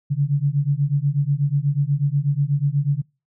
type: beating tone pair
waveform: sine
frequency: 138.59 / 146.79 Hz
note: C#3 / D3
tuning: 0 / 0 cents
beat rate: 8.2 Hz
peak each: -20 dBFS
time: 0.1-3.02 s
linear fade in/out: 20 ms
effects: noise-tail reverb RT60 0.3 s tail -26 dB re dry